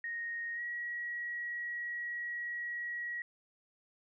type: tone with pitch glide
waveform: sine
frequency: 1864.7 to 1911.6 Hz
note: A#6 to A#6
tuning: 0 to +43 cents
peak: -36 dBFS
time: 0.04-3.22 s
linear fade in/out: 2 ms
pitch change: +43 cents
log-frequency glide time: 0.55-0.61 s
effects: none